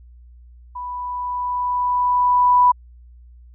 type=tone with level ramp; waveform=sine; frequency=987.8 Hz; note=B5; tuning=in tune; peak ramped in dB=-27 to -9 dBFS; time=0.75-2.72 s; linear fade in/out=10 ms; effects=added 60 Hz sine -42 dBFS peak until 3.54 s